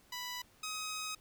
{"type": "tone pair in turn", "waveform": "10% pulse", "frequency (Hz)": [987.8, 1262.8], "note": ["B5", "D#6"], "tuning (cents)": [0, 25], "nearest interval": "major third", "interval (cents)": 425, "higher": "second", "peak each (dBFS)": [-31, -30], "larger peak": "second", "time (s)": [[0.12, 0.42], [0.63, 1.15]], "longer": "second", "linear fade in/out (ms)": 5, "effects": ["pink hiss -65 dBFS RMS until 1.2 s"]}